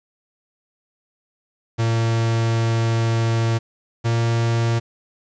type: tone pair in turn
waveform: 45% pulse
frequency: 114.2 / 115.86 Hz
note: A#2 / A#2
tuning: -35 / -10 cents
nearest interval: unison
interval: 25 cents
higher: second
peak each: -17 dBFS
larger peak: neither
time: 1.78-3.59 / 4.04-4.8 s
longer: first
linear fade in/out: 20 ms
effects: resampled to 16000 Hz + 8-bit